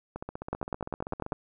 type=two click trains; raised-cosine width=1 ms; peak=-22 / -16 dBFS; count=19 / 9; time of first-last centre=0.16-1.329 / 0.53-1.322 s; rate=15.4 / 10.1 Hz; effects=none